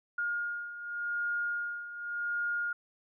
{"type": "beating tone pair", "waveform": "sine", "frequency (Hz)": [1421, 1421.87], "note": ["F6", "F6"], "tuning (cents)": [30, 31], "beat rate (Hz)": 0.87, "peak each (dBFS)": [-38, -33], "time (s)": [0.18, 2.73], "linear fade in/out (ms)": 5, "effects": []}